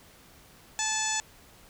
harmonic tone, 870 Hz, A5, 20 cents flat, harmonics 1 / 2 / 3 / 4 / 5 / 6 / 7 / 8 / 9, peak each -34 / -35 / -37 / -37 / -40 / -40 / -36 / -32 / -36 dBFS, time 0.79-1.2 s, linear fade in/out 0 ms, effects pink hiss -55 dBFS RMS until 1.69 s

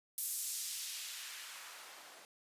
blue noise with band-pass filter sweep, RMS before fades -44 dBFS, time 0.18-2.25 s, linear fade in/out 0 ms, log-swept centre 11000 to 490 Hz, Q 0.84, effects resampled to 32000 Hz

